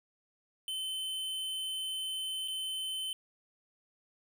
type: tone with dropouts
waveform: square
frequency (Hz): 3064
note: G7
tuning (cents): -40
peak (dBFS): -35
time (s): 0.68-3.13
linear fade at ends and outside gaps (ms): 1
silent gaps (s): 2.477-2.482
effects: none